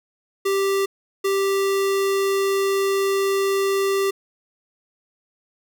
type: tone bursts at uneven times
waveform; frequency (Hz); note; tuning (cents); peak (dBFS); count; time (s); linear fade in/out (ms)
square; 392; G4; 0; -19; 2; 0.45-0.86 / 1.24-4.11; 10
effects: none